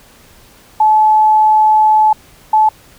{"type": "tone pair in turn", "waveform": "sine", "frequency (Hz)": [862, 865], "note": ["A5", "A5"], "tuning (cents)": [-36, -30], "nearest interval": "unison", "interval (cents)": 6, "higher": "second", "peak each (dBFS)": -6, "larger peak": "neither", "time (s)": [[0.8, 2.13], [2.53, 2.69]], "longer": "first", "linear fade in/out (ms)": 5, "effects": ["pink hiss -44 dBFS RMS until 2.98 s"]}